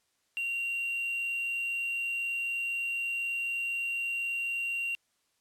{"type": "tone with quantisation", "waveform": "sine", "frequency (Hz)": 2759, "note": "F7", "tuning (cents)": -22, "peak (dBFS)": -30, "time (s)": [0.37, 4.95], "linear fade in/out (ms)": 0, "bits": 7, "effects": ["white hiss -74 dBFS RMS until 5.4 s", "low-pass 10000 Hz 12 dB/octave"]}